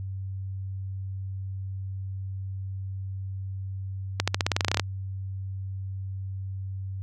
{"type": "accelerating click train", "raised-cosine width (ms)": 0.2, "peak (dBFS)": -5, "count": 14, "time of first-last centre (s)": [4.2, 4.797], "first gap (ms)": 76, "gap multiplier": 0.91, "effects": ["added 96 Hz sine -31 dBFS peak until 7.02 s"]}